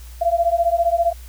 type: beating tone pair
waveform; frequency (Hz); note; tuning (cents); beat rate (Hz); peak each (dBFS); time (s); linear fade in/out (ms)
sine; 674 / 689; E5 / F5; +38 / -24; 15; -18; 0.21-1.13; 10
effects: added 60 Hz sine -35 dBFS peak until 1.28 s + white hiss -47 dBFS RMS until 1.28 s